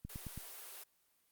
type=click train; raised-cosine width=5 ms; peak=-32 dBFS; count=4; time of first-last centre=0.05-0.376 s; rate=9.19 Hz
type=high-pass noise; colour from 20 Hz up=white; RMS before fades=-50 dBFS; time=0.09-0.84 s; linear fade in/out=10 ms; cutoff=330 Hz; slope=96 dB/octave
effects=white hiss -75 dBFS RMS until 1.31 s + Opus 32 kbps